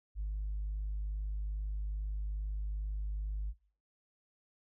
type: tone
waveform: sine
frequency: 51.2 Hz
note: G#1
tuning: 24 cents flat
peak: -32 dBFS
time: 0.15-3.54 s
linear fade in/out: 50 ms
effects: noise-tail reverb RT60 0.5 s tail -24 dB re dry + tanh soft clip ceiling -31 dBFS